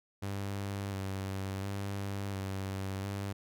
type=tone with vibrato; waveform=sawtooth; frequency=98 Hz; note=G2; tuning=in tune; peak=-31 dBFS; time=0.22-3.33 s; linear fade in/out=10 ms; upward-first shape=square; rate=0.71 Hz; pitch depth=25 cents each way; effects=none